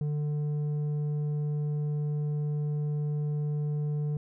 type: tone with low-pass filter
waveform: square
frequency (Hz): 148.5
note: D3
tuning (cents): +20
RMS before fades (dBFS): -30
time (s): 0.01-4.17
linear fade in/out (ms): 2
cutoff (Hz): 310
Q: 1.1
effects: none